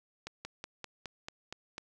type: slowing click train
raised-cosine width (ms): 0.2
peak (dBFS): -23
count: 8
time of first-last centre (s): 0.27-1.781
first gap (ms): 180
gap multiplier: 1.06
effects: none